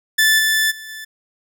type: tone with level steps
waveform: sawtooth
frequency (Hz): 1753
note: A6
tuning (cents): -7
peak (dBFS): -8 / -11 / -29 / -27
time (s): 0.18-1.05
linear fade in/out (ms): 10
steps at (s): 0.38 / 0.7 / 0.88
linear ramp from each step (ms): 20
effects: none